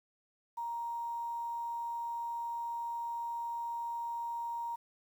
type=tone with quantisation; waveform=sine; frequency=937 Hz; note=A#5; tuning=9 cents sharp; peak=-35 dBFS; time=0.57-4.76 s; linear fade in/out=10 ms; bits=10; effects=none